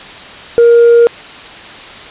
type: tone with tanh clipping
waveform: sine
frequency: 469.9 Hz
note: A#4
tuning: 14 cents sharp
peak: -3 dBFS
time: 0.58-1.07 s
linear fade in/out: 0 ms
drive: 1 dB
effects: white hiss -30 dBFS RMS until 2.1 s + resampled to 8000 Hz